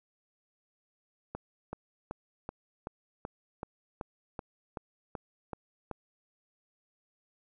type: click train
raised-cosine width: 1 ms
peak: -23 dBFS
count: 13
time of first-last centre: 1.35-5.913 s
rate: 2.63 Hz
effects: none